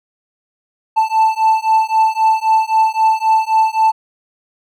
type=beating tone pair; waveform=triangle; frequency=880 / 883.8 Hz; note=A5 / A5; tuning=0 / +7 cents; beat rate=3.8 Hz; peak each=-12 dBFS; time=0.96-3.92 s; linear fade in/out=20 ms; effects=none